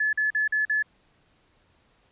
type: tone bursts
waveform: sine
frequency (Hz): 1721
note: A6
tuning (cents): -39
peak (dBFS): -21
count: 5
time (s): 0-0.826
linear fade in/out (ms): 5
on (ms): 130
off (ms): 44
effects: pink hiss -64 dBFS RMS until 2.11 s + resampled to 8000 Hz